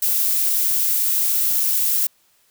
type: noise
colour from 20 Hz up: violet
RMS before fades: -19 dBFS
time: 0.02-2.07 s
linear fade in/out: 5 ms
effects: white hiss -60 dBFS RMS until 2.5 s